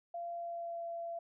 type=tone with pitch glide; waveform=sine; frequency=687 to 677.9 Hz; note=F5 to E5; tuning=-29 to +48 cents; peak=-38 dBFS; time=0.14-1.19 s; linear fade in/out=5 ms; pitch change=-23 cents; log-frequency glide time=0.33-0.85 s; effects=none